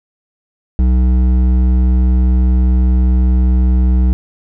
triangle tone with hard clipping, 62.5 Hz, B1, 21 cents sharp, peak -10 dBFS, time 0.79-4.13 s, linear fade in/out 0 ms, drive 13 dB, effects none

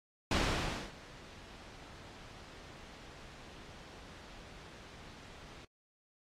pink noise with ADSR envelope, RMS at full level -30 dBFS, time 0.31-5.65 s, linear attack 3 ms, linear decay 600 ms, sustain -22 dB, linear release 4 ms, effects low-pass 5000 Hz 12 dB/octave + AAC 48 kbps

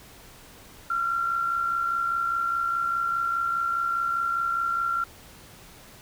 sine tone with amplitude modulation, 1372 Hz, F6, 31 cents flat, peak -21 dBFS, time 0.9-5.04 s, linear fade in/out 5 ms, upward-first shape sine, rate 64.9 Hz, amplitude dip 50%, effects pink hiss -49 dBFS RMS until 6.01 s

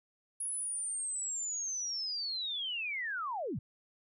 sine linear sweep, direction down, 10530 to 84.6 Hz, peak -34 dBFS, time 0.4-3.59 s, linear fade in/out 5 ms, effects none

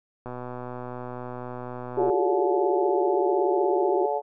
click train, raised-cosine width 1 ms, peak -22 dBFS, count 229, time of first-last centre 0.26-2.099 s, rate 124 Hz
harmonic tone, 143.8 Hz, D3, 36 cents flat, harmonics 3 / 4 / 5 / 6, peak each -29 / -29 / -29 / -29 dBFS, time 1.96-4.22 s, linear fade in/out 50 ms
sine tone with vibrato, 373.8 Hz, F#4, 18 cents sharp, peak -22 dBFS, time 1.97-4.06 s, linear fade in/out 5 ms, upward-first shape triangle, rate 16 Hz, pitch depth 140 cents each way
effects none

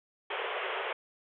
pink band-pass noise, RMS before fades -35 dBFS, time 0.3-0.93 s, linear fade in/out 5 ms, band 380 to 3300 Hz, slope 96 dB/octave, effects none

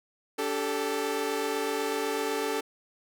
sawtooth chord, D suspended fourth, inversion none, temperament equal with one note detuned, 287.6 / 392 / 440 Hz, D4 / G4 / A4, -36 / 0 / 0 cents, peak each -31 / -30 / -26 dBFS, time 0.38-2.61 s, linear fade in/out 10 ms, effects none

